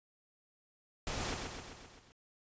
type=noise with echo; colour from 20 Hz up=pink; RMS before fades=-38 dBFS; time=1.07-1.34 s; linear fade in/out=0 ms; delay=130 ms; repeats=6; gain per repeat=-4 dB; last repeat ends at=2.12 s; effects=resampled to 16000 Hz